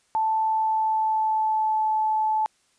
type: tone with pitch glide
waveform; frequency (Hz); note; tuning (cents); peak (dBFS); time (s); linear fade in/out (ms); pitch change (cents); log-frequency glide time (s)
sine; 880 to 867.9; A5 to A5; 0 to -24; -20; 0.15-2.46; 0; -24; 0.38-1.88
effects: white hiss -65 dBFS RMS until 2.78 s + resampled to 22050 Hz